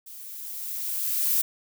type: noise with level ramp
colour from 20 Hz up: violet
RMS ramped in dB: -43 to -22 dBFS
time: 0.06-1.42 s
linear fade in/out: 10 ms
effects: none